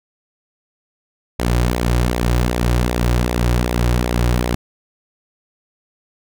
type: tone with flanger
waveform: sawtooth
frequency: 60.1 Hz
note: B1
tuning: 46 cents flat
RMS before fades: -17 dBFS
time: 1.39-4.55 s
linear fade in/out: 5 ms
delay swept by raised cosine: 0.66 to 4.66 ms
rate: 2.6 Hz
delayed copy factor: -0.55
effects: none